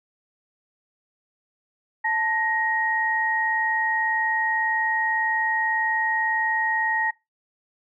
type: tone pair together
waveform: sine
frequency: 880 / 1878.2 Hz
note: A5 / A#6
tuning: 0 / +13 cents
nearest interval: octave + minor second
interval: 1313 cents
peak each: -25 / -23 dBFS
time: 2.04-7.11 s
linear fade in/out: 10 ms
effects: noise-tail reverb RT60 0.2 s tail -21 dB re dry